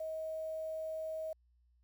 sine tone with quantisation, 635 Hz, D#5, 35 cents sharp, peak -37 dBFS, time 0-1.33 s, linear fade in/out 5 ms, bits 10, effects added 60 Hz sine -67 dBFS peak until 1.83 s

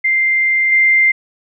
sine tone with level steps, 2093 Hz, C7, in tune, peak -11 / -8 dBFS, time 0.04-1.12 s, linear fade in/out 10 ms, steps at 0.72 s, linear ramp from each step 2 ms, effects none

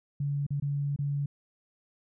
sine tone with dropouts, 142.5 Hz, C#3, 48 cents sharp, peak -27 dBFS, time 0.2-1.26 s, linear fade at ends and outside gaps 5 ms, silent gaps 0.466-0.505 / 0.6-0.622 / 0.962-0.988 s, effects none

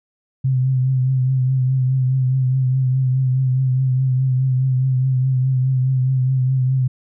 sine tone with vibrato, 130 Hz, C3, 11 cents flat, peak -14 dBFS, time 0.44-6.88 s, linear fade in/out 10 ms, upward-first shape triangle, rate 4.8 Hz, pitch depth 46 cents each way, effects none

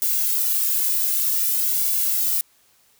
violet noise with flanger, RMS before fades -21 dBFS, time 0.02-2.41 s, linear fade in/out 0 ms, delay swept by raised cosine 1.6 to 2.17 ms, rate 0.53 Hz, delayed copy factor -0.85, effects white hiss -59 dBFS RMS until 2.99 s

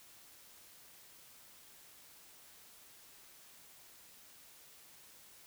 silence, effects white hiss -59 dBFS RMS until 5.46 s

